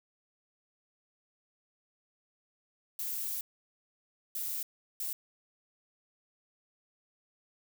violet noise bursts at uneven times, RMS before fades -36 dBFS, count 3, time 2.99-3.41 / 4.35-4.63 / 5-5.13 s, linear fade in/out 2 ms, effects none

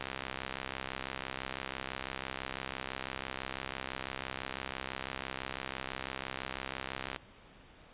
click train, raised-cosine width 0.3 ms, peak -20 dBFS, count 473, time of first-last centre 0.01-7.162 s, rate 66 Hz, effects pink hiss -57 dBFS RMS until 7.93 s + resampled to 8000 Hz

